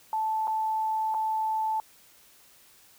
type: tone with dropouts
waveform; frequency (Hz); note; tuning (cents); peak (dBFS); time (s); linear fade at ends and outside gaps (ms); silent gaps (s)
sine; 876; A5; -8; -25; 0.13-1.8; 1; 0.472-0.478 / 1.142-1.146
effects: white hiss -57 dBFS RMS until 2.98 s